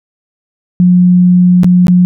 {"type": "tone with dropouts", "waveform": "sine", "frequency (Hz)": 179.4, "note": "F3", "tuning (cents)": 47, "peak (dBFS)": -3, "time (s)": [0.8, 2.05], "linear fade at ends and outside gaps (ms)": 0, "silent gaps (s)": [[1.634, 1.644], [1.869, 1.882]], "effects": []}